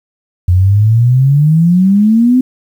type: exponential sweep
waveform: sine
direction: up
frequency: 87.31 to 259.9 Hz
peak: -5 dBFS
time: 0.48-2.41 s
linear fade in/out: 5 ms
effects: 7-bit